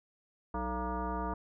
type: tone with frequency modulation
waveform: sine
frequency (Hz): 439.9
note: A4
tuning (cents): 0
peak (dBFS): -32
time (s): 0.54-1.34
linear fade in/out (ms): 5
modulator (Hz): 250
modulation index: 3
effects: none